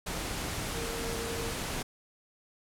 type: tone in noise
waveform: sine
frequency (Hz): 461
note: A#4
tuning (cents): -19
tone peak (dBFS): -38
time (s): 0.75-1.52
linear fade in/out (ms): 10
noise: pink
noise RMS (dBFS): -35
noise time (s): 0.06-1.83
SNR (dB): -6
effects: low-pass 12000 Hz 12 dB/octave